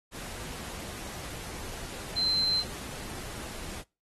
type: tone in noise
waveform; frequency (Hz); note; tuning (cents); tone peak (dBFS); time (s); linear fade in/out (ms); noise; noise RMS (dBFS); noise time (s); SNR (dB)
sine; 4100; C8; -36; -24; 2.14-2.64; 50; pink; -41; 0.11-3.84; +14
effects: noise-tail reverb RT60 0.3 s tail -25 dB re dry + AAC 32 kbps